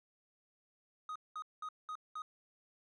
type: tone bursts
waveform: triangle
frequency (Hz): 1251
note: D#6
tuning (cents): +9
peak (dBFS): -38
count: 5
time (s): 1.09-2.22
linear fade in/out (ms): 2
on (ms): 66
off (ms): 200
effects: resampled to 22050 Hz